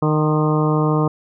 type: harmonic tone with a mistuned harmonic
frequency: 153.5 Hz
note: D#3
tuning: 23 cents flat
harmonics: 1 / 2 / 3 / 4 / 5 / 6 / 7 / 8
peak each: -17 / -21 / -22 / -28 / -29 / -30 / -26 / -28 dBFS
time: 0.02-1.08 s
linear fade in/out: 5 ms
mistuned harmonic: 7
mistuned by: -24 cents
effects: none